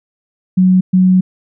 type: tone bursts at uneven times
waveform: sine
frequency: 185 Hz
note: F#3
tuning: in tune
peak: -6 dBFS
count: 2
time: 0.57-0.81 / 0.93-1.21 s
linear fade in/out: 10 ms
effects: none